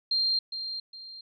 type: tone with echo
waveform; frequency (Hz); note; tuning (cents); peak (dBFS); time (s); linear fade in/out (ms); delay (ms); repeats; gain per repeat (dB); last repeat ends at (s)
sine; 4186; C8; 0; -23; 0.11-0.39; 5; 410; 2; -9; 1.21
effects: none